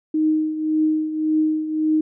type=tone with tremolo; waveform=sine; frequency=311.1 Hz; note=D#4; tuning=in tune; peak=-14 dBFS; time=0.14-2.01 s; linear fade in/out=5 ms; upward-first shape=triangle; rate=1.8 Hz; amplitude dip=70%; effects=none